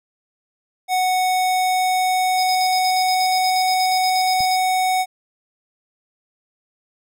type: tone with pitch glide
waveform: square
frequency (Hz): 740 to 744.3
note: F#5 to F#5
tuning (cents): 0 to +10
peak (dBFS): -17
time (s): 0.88-5.06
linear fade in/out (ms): 50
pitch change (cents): +10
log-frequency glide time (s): 1.14-3.64
type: tone with tremolo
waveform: triangle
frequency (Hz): 5050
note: D#8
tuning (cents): +25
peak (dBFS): -21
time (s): 2.37-4.57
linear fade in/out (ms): 20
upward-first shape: square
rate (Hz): 8.4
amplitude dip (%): 70
type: click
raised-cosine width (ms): 5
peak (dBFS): -23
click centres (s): 4.406
effects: none